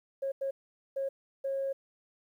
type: tone bursts at uneven times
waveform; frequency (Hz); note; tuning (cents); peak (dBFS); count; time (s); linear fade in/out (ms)
sine; 544; C#5; -33; -29; 4; 0.22-0.32 / 0.41-0.51 / 0.96-1.09 / 1.44-1.73; 10
effects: tanh soft clip ceiling -25 dBFS + 11-bit